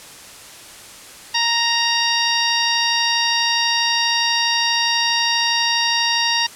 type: harmonic tone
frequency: 932.3 Hz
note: A#5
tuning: in tune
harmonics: 1 / 2 / 3 / 4 / 5 / 6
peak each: -23 / -23 / -23 / -23 / -23 / -23 dBFS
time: 1.34-6.47 s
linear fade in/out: 10 ms
effects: white hiss -39 dBFS RMS until 6.55 s + low-pass 10000 Hz 12 dB/octave